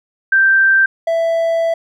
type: tone pair in turn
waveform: sine / triangle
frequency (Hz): 1568 / 662.5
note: G6 / E5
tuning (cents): 0 / +9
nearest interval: octave + minor third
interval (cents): 1491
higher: first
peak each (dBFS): -8 / -11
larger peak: first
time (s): 0.32-0.86 / 1.07-1.74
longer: second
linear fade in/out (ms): 5
effects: none